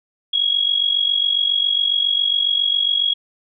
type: tone with amplitude modulation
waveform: sine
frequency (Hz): 3312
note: G#7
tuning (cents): -5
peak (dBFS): -12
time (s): 0.33-3.14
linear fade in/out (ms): 10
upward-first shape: sine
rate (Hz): 47.3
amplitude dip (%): 75
effects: none